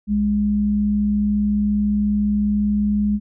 sine tone pair together, 61.57 / 207.1 Hz, B1 / G#3, -5 / -5 cents, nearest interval octave + major sixth, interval 2100 cents, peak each -27 / -16 dBFS, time 0.07-3.2 s, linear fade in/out 50 ms, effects none

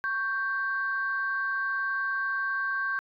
sine tone pair together, 1108.7 / 1567.9 Hz, C#6 / G6, 0 / 0 cents, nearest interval tritone, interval 600 cents, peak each -32 / -27 dBFS, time 0.04-2.99 s, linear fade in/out 0 ms, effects tanh soft clip ceiling -19 dBFS

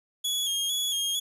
sawtooth tone with vibrato, 3311 Hz, G#7, 6 cents flat, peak -23 dBFS, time 0.24-1.2 s, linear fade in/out 10 ms, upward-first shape square, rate 2.2 Hz, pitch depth 37 cents each way, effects resampled to 32000 Hz

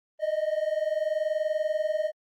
triangle tone pair together, 609 / 629.4 Hz, D#5 / D#5, -37 / +20 cents, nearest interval minor second, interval 57 cents, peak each -26 dBFS, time 0.19-2.12 s, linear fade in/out 50 ms, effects Opus 32 kbps

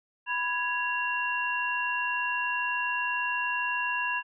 sine tone cluster, 989 / 1662 / 2756 Hz, B5 / G#6 / F7, +2 / +1 / -24 cents, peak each -31 dBFS, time 0.26-4.23 s, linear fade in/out 50 ms, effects none

